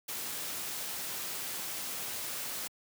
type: noise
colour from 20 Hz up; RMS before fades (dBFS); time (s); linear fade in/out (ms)
white; -38; 0.08-2.68; 10
effects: high-pass 100 Hz 12 dB/octave